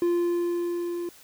triangle tone with level ramp, 346.9 Hz, F4, 12 cents flat, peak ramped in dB -18 to -27 dBFS, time 0.02-1.09 s, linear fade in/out 2 ms, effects white hiss -52 dBFS RMS until 1.23 s

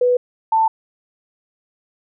sine tone pair in turn, 493.9 / 888.7 Hz, B4 / A5, 0 / +17 cents, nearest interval minor seventh, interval 1017 cents, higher second, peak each -12 dBFS, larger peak neither, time 0.01-0.17 / 0.52-0.68 s, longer neither, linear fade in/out 5 ms, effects none

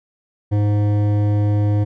triangle tone with hard clipping, 103.7 Hz, G#2, 2 cents flat, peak -16 dBFS, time 0.51-1.85 s, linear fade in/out 20 ms, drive 16 dB, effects none

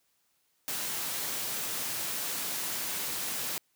white high-pass noise, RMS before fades -34 dBFS, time 0.68-3.58 s, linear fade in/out 0 ms, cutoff 100 Hz, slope 96 dB/octave, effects white hiss -73 dBFS RMS until 3.75 s + high-pass 60 Hz 12 dB/octave

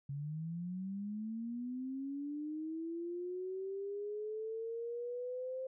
sine linear sweep, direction up, 137.5 to 525 Hz, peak -38 dBFS, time 0.09-5.67 s, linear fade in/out 5 ms, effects none

